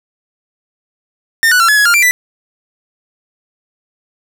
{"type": "tone with pitch steps", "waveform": "45% pulse", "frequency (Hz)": [1815, 1478, 1358, 1702, 1676, 1403, 2357, 1981], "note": ["A#6", "F#6", "F6", "G#6", "G#6", "F6", "D7", "B6"], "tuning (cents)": [-47, -2, -49, 42, 15, 8, 6, 5], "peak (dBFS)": -7, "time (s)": [1.43, 2.11], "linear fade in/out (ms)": 0, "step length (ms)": 85, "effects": []}